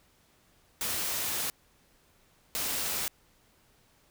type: noise bursts at uneven times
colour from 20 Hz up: white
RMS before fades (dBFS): -32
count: 2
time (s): 0.81-1.5 / 2.55-3.08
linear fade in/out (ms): 0
effects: pink hiss -65 dBFS RMS until 4.1 s